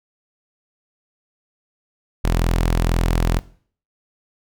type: tone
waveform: sawtooth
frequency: 42.08 Hz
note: E1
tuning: 36 cents sharp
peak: -12 dBFS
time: 2.24-3.39 s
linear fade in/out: 0 ms
effects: noise-tail reverb RT60 0.5 s tail -19 dB re dry